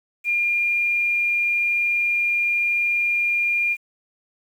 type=tone; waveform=sine; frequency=2407 Hz; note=D7; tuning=42 cents sharp; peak=-18 dBFS; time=0.24-3.77 s; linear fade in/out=50 ms; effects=8-bit